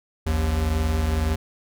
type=tone pair together; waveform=square; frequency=57.17 / 78.9 Hz; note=A#1 / D#2; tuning=-33 / +25 cents; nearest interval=tritone; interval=558 cents; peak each=-27 / -22 dBFS; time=0.26-1.36 s; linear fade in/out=10 ms; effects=none